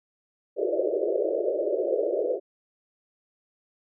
white band-pass noise, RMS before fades -26 dBFS, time 0.56-2.4 s, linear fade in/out 50 ms, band 340 to 620 Hz, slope 96 dB/octave, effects none

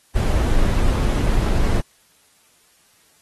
brown noise, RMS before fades -17 dBFS, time 0.15-1.81 s, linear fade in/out 10 ms, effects white hiss -57 dBFS RMS until 3.21 s + AAC 32 kbps

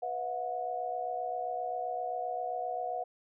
sine chord, B suspended fourth, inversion none, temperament equal with one note detuned, 493.9 / 659.3 / 726.9 Hz, B4 / E5 / F#5, 0 / 0 / -31 cents, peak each -40 / -39 / -34 dBFS, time 0.02-3.04 s, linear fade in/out 10 ms, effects none

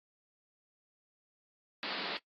white band-pass noise, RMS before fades -39 dBFS, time 1.83-2.17 s, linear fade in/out 0 ms, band 170 to 4700 Hz, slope 96 dB/octave, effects noise-tail reverb RT60 0.1 s tail -19 dB re dry + AAC 32 kbps

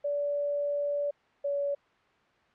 sine tone pair in turn, 577 / 567.7 Hz, D5 / C#5, -31 / +41 cents, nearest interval unison, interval 28 cents, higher first, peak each -27 dBFS, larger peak neither, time 0.04-1.11 / 1.44-1.75 s, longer first, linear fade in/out 10 ms, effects white hiss -64 dBFS RMS until 2.54 s + low-pass 2000 Hz 12 dB/octave

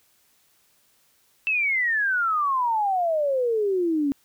sine exponential sweep, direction down, 2671 to 273.2 Hz, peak -20 dBFS, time 1.47-4.12 s, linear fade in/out 0 ms, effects white hiss -63 dBFS RMS until 4.24 s

